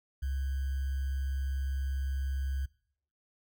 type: tone with sample-and-hold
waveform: sine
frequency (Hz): 67.4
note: C#2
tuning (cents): -48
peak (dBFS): -30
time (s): 0.22-2.66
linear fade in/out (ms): 10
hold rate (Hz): 1575
effects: noise-tail reverb RT60 0.7 s tail -23 dB re dry